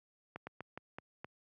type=slowing click train; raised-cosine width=0.5 ms; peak=-28 dBFS; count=6; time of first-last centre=0.36-1.245 s; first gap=110 ms; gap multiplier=1.24; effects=high-pass 100 Hz 12 dB/octave